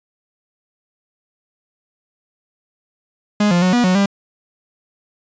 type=tone with pitch steps; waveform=45% pulse; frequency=208.1 / 174.9 / 183.2 / 242.6 / 183.6 / 199 Hz; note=G#3 / F3 / F#3 / B3 / F#3 / G3; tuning=+4 / +3 / -17 / -31 / -13 / +26 cents; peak=-12 dBFS; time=3.4-4.06 s; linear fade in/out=5 ms; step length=110 ms; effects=resampled to 16000 Hz